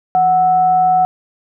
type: tone with frequency modulation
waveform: sine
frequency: 740 Hz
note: F#5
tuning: in tune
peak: -9 dBFS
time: 0.15-1.05 s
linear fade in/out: 0 ms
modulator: 573 Hz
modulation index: 0.2
effects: none